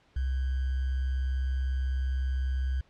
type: tone with sample-and-hold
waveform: sine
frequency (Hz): 65.41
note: C2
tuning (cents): 0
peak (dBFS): -26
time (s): 0.16-2.81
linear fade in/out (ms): 5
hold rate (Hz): 1575
effects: pink hiss -64 dBFS RMS until 2.89 s + low-pass 4000 Hz 12 dB/octave